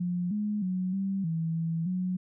sine tone with pitch steps, 177.2 / 209.3 / 184.3 / 194.4 / 163.2 / 164.4 / 183 Hz, F3 / G#3 / F#3 / G3 / E3 / E3 / F#3, +25 / +14 / -7 / -14 / -17 / -4 / -19 cents, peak -27 dBFS, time 0-2.17 s, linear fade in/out 10 ms, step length 310 ms, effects none

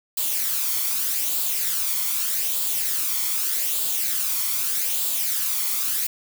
blue noise with flanger, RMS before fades -24 dBFS, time 0.17-6.07 s, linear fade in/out 5 ms, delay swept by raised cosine 0.25 to 0.92 ms, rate 0.82 Hz, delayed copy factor +0.5, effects none

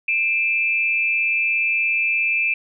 sine tone pair together, 2379 / 2616 Hz, D7 / E7, +22 / -14 cents, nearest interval major second, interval 164 cents, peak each -20 dBFS, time 0.08-2.54 s, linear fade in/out 5 ms, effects none

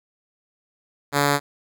5% pulse tone, 143.2 Hz, D3, 43 cents flat, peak -6 dBFS, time 1.12-1.4 s, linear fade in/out 50 ms, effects none

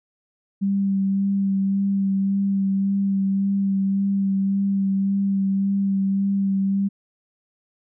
sine tone with vibrato, 196 Hz, G3, in tune, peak -18 dBFS, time 0.61-6.89 s, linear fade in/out 20 ms, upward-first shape sine, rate 1.8 Hz, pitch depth 16 cents each way, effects none

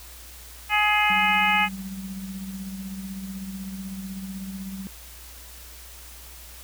harmonic tone, 420 Hz, G#4, 19 cents sharp, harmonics 2 / 3 / 4 / 5 / 6 / 7, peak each -23 / -27 / -28 / -24 / -24 / -29 dBFS, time 0.69-1.69 s, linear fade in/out 50 ms
sine tone with tremolo, 192.1 Hz, G3, 35 cents flat, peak -30 dBFS, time 1.1-4.87 s, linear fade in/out 0 ms, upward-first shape sine, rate 16 Hz, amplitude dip 45%
effects added 60 Hz sine -45 dBFS peak until 6.63 s + white hiss -45 dBFS RMS until 6.63 s

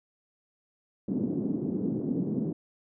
white band-pass noise, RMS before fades -30 dBFS, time 1.08-2.53 s, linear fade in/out 5 ms, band 160 to 300 Hz, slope 24 dB/octave, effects none

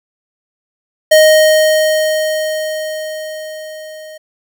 square tone with level ramp, 622.3 Hz, D#5, in tune, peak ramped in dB -4 to -31 dBFS, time 1.11-4.18 s, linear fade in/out 10 ms, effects none

